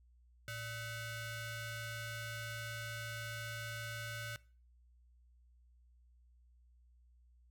sawtooth ring-modulated tone, 698.5 Hz, F5, in tune, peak -35 dBFS, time 0.48-4.36 s, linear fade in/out 0 ms, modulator 812 Hz, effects noise-tail reverb RT60 0.4 s tail -20 dB re dry + added 60 Hz sine -63 dBFS peak until 7.5 s

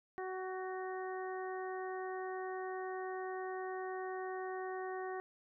harmonic tone with a mistuned harmonic, 374.2 Hz, F#4, 20 cents sharp, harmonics 1 / 2 / 3 / 4 / 5, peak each -41 / -44 / -49 / -53 / -50 dBFS, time 0.18-5.2 s, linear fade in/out 0 ms, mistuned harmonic 5, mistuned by -18 cents, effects none

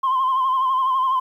sine tone with vibrato, 1046.5 Hz, C6, in tune, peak -15 dBFS, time 0.03-1.2 s, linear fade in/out 10 ms, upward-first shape sine, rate 12 Hz, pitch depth 54 cents each way, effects tanh soft clip ceiling -14 dBFS + 9-bit

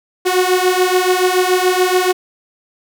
sawtooth beating tone pair, 363.3 / 370.3 Hz, F#4 / F#4, -32 / +1 cents, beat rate 7 Hz, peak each -11 dBFS, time 0.25-2.13 s, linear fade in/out 20 ms, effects none

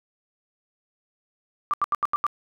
sine tone bursts, 1179 Hz, D6, 6 cents sharp, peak -19 dBFS, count 6, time 1.71-2.266 s, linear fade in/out 0 ms, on 26 ms, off 80 ms, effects none

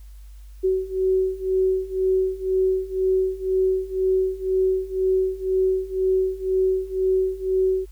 sine beating tone pair, 375.3 / 377.3 Hz, F#4 / F#4, +25 / +34 cents, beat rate 2 Hz, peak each -23 / -21 dBFS, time 0.63-7.86 s, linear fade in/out 20 ms, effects added 50 Hz sine -39 dBFS peak until 7.91 s + white hiss -60 dBFS RMS until 7.91 s

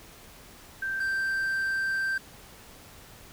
sine / triangle tone pair in turn, 1567 / 1567 Hz, G6 / G6, -1 / -1 cents, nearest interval unison, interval 0 cents, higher neither, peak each -28 / -24 dBFS, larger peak second, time 0.82-1 / 1-2.18 s, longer second, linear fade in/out 5 ms, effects pink hiss -50 dBFS RMS until 3.32 s

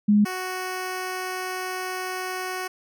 sine / 10% pulse tone pair in turn, 207.7 / 370.1 Hz, G#3 / F#4, 0 / 0 cents, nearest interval minor seventh, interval 1000 cents, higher second, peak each -14 / -20 dBFS, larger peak first, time 0.08-0.25 / 0.25-2.68 s, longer second, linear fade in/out 10 ms, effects none

